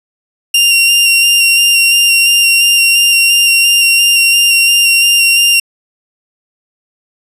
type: tone with vibrato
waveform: sawtooth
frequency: 2773 Hz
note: F7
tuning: 13 cents flat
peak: -3 dBFS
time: 0.54-5.6 s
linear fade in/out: 5 ms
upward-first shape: square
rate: 2.9 Hz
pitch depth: 13 cents each way
effects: resampled to 32000 Hz